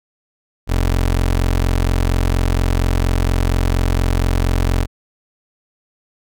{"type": "tone", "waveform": "25% pulse", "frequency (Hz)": 44.26, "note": "F1", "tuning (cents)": 24, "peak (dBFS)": -10, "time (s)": [0.67, 4.87], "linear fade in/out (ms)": 50, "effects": []}